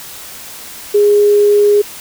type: tone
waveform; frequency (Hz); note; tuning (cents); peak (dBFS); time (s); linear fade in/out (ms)
sine; 412.5; G#4; -12; -6; 0.94-1.82; 10
effects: white hiss -31 dBFS RMS until 2 s